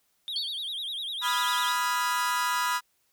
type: tone with vibrato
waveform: triangle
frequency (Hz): 3500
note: A7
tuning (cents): -10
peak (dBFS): -30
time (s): 0.28-1.72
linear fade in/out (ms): 0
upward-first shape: sine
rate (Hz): 10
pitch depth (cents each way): 180
type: tone with exponential decay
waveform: sine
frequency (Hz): 4435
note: C#8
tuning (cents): 0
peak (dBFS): -26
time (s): 0.36-0.72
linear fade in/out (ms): 1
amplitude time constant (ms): 77
type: chord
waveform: 40% pulse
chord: F half-diminished seventh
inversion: second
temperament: equal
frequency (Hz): 987.8 / 1244.5 / 1396.9 / 1661.2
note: Cb6 / Eb6 / F6 / Ab6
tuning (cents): 0 / 0 / 0 / 0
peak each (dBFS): -27 / -31 / -32 / -33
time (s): 1.21-2.81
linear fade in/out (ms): 50
effects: white hiss -71 dBFS RMS until 3.12 s